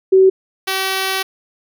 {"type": "tone pair in turn", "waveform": ["sine", "5% pulse"], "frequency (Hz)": [380, 382.4], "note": ["F#4", "G4"], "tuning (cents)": [46, -43], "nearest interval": "unison", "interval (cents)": 11, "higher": "second", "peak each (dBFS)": -6, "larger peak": "neither", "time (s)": [[0.12, 0.3], [0.67, 1.23]], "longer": "second", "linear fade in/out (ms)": 10, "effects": []}